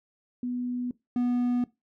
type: tone pair in turn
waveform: sine / triangle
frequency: 246.6 / 244.9 Hz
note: B3 / B3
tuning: -2 / -14 cents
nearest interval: unison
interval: 12 cents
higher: first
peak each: -28 / -21 dBFS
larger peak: second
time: 0.43-0.91 / 1.16-1.64 s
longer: neither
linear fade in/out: 2 ms
effects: noise-tail reverb RT60 0.2 s tail -19 dB re dry